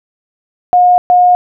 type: tone bursts at uneven times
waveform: sine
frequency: 718 Hz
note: F5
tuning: 48 cents sharp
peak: -4 dBFS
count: 2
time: 0.73-0.98 / 1.1-1.35 s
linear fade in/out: 0 ms
effects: none